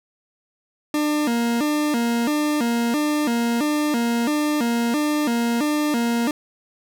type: tone with vibrato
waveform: 40% pulse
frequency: 265 Hz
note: C4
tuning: 22 cents sharp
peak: -18 dBFS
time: 0.94-6.31 s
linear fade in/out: 2 ms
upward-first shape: square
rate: 1.5 Hz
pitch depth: 210 cents each way
effects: none